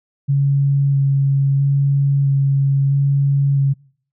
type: tone with vibrato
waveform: sine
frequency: 138.8 Hz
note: C#3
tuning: 3 cents sharp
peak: -12 dBFS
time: 0.28-3.74 s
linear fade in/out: 20 ms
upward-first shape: square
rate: 0.76 Hz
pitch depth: 10 cents each way
effects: noise-tail reverb RT60 0.6 s tail -26 dB re dry